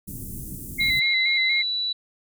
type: band-stop noise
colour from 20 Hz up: pink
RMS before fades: -35 dBFS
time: 0.07-1 s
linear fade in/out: 10 ms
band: 280 to 9000 Hz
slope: 24 dB/octave
type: tone with vibrato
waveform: sine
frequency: 2100 Hz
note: C7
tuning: 6 cents sharp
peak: -20 dBFS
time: 0.78-1.63 s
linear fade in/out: 20 ms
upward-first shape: square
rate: 4.2 Hz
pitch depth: 28 cents each way
type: tone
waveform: sine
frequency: 3947 Hz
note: B7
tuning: 2 cents flat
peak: -23 dBFS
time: 0.8-1.93 s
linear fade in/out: 10 ms
effects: none